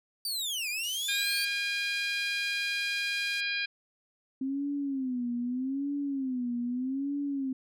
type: linear two-way sweep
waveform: sawtooth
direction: down then up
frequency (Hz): 4699 to 2349 to 4655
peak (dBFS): -28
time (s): 0.25-1.45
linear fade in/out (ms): 2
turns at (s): 0.69
type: band-pass noise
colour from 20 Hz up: pink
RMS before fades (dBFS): -47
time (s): 0.83-3.41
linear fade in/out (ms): 10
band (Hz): 3700 to 11000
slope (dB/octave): 24
type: harmonic tone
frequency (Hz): 810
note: G#5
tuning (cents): -43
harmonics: 2 / 3 / 4 / 5 / 6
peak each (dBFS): -34 / -32 / -38 / -39 / -40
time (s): 1.08-3.66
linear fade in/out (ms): 10
type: tone with vibrato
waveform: sine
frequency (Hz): 261.7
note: C4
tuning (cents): 0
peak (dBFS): -29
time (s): 4.41-7.53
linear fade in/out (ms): 5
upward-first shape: sine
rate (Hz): 0.81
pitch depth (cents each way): 150
effects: none